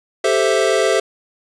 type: chord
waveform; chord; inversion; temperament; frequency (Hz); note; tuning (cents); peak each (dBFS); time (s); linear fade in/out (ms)
square; A minor seventh; third; equal; 392 / 440 / 523.3 / 659.3; G4 / A4 / C5 / E5; 0 / 0 / 0 / 0; -20; 0.24-1; 5
effects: resampled to 22050 Hz + 7-bit